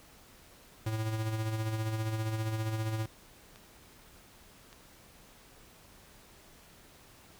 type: tone with tremolo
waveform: square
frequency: 110 Hz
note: A2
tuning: in tune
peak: -30 dBFS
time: 0.86-3.06 s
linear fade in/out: 5 ms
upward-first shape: sine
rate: 15 Hz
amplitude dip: 45%
type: click train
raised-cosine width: 0.2 ms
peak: -34 dBFS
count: 4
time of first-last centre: 1.22-4.729 s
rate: 0.855 Hz
effects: pink hiss -57 dBFS RMS until 7.39 s